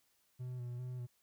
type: tone with vibrato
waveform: triangle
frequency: 123.9 Hz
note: B2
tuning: 6 cents sharp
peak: -38 dBFS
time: 0.39-1.07 s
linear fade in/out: 20 ms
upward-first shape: square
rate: 2.5 Hz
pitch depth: 27 cents each way
effects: white hiss -75 dBFS RMS until 1.22 s